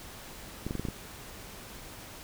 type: clicks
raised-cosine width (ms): 3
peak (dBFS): -20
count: 6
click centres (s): 0.666 / 0.709 / 0.753 / 0.796 / 0.852 / 0.886
effects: pink hiss -46 dBFS RMS until 2.23 s

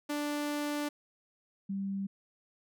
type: tone pair in turn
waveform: sawtooth / sine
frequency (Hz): 293.7 / 196.02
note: D4 / G3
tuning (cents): 0 / 0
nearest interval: perfect fifth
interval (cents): 700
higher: first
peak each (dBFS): -28 / -32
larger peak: first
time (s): 0.09-0.89 / 1.69-2.07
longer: first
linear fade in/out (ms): 10
effects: none

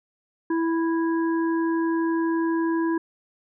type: harmonic tone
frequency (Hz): 329.6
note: E4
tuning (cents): 0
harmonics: 1 / 3 / 5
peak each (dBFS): -21 / -31 / -35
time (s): 0.5-2.98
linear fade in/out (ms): 5
effects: none

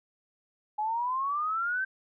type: exponential sweep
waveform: sine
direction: up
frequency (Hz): 836 to 1568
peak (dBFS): -27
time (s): 0.78-1.85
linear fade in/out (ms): 10
effects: none

